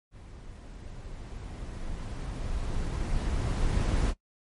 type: noise with level ramp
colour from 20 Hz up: brown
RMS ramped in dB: -46 to -24 dBFS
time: 0.11-4.14 s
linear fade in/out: 50 ms
effects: noise-tail reverb RT60 0.1 s tail -19 dB re dry + MP3 48 kbps